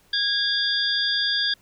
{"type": "tone cluster", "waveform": "sine", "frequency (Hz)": [1640, 3353, 3584, 4778], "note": ["G#6", "G#7", "A7", "D8"], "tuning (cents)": [-22, 16, 31, 29], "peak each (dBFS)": -26, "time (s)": [0.13, 1.54], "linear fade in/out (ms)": 5, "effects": ["pink hiss -59 dBFS RMS until 1.61 s"]}